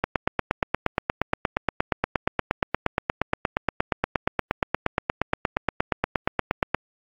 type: click train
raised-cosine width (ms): 0.5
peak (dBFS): -5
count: 58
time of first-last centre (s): 0.04-6.746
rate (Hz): 8.5
effects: AAC 64 kbps